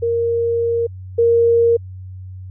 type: tone pair in turn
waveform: sine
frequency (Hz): 466.2 / 466.2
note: A#4 / A#4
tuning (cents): 0 / 0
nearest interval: unison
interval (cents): 0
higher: neither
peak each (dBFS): -15 / -10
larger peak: second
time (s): 0.02-0.87 / 1.18-1.77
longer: first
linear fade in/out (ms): 10
effects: added 93 Hz sine -30 dBFS peak until 2.5 s

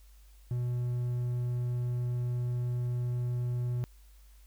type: tone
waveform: triangle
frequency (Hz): 122.3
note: B2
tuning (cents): -16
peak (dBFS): -27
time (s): 0.51-3.84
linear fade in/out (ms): 0
effects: added 50 Hz sine -53 dBFS peak until 4.46 s + white hiss -66 dBFS RMS until 4.46 s

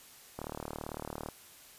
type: click train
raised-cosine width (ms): 1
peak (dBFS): -24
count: 35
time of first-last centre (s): 0.39-1.287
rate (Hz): 37.9
effects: white hiss -55 dBFS RMS until 1.78 s + resampled to 32000 Hz

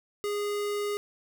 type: tone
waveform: square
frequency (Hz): 411.8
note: G#4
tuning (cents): -15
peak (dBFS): -29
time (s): 0.24-0.97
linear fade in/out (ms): 0
effects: none

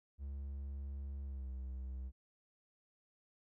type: tone with pitch glide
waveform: triangle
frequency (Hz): 69.2 to 64.57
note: C#2 to C2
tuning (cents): -2 to -22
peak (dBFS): -39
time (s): 0.18-2.12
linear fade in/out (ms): 50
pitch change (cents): -120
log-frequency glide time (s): 1.23-1.5
effects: none

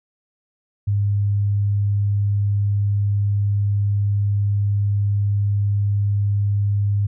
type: tone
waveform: sine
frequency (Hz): 101.6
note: G#2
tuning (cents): -38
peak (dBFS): -16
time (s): 0.87-7.07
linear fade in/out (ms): 10
effects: none

